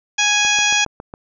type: harmonic tone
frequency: 830.6 Hz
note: G#5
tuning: in tune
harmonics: 1 / 2 / 3 / 4 / 5 / 6 / 7 / 8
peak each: -24 / -21 / -18 / -20 / -31 / -28 / -23 / -24 dBFS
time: 0.18-0.85 s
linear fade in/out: 10 ms
type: click train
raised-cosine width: 1 ms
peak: -18 dBFS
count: 6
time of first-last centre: 0.45-1.139 s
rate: 7.26 Hz
effects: none